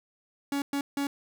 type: tone bursts at uneven times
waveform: 45% pulse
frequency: 281.1 Hz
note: C#4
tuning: 24 cents sharp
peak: -27 dBFS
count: 3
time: 0.52-0.62 / 0.73-0.81 / 0.97-1.07 s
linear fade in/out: 2 ms
effects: none